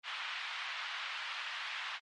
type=band-pass noise; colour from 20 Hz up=white; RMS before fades=-41 dBFS; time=0.03-2 s; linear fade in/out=50 ms; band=940 to 3300 Hz; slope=24 dB/octave; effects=MP3 48 kbps